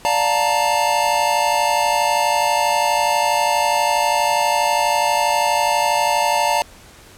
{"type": "chord", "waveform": "square", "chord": "Bb major seventh", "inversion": "first", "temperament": "equal with one note detuned", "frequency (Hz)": [587.3, 706.2, 880, 932.3], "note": ["D5", "F5", "A5", "Bb5"], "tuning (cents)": [0, 19, 0, 0], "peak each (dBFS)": [-24, -23, -20, -21], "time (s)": [0.05, 6.62], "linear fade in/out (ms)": 0, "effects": ["pink hiss -44 dBFS RMS until 7.17 s", "low-pass 12000 Hz 12 dB/octave"]}